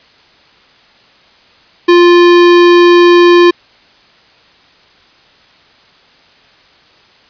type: tone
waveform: square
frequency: 349.2 Hz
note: F4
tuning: in tune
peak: -3 dBFS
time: 1.88-3.51 s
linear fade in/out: 10 ms
effects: white hiss -45 dBFS RMS until 7.29 s + resampled to 11025 Hz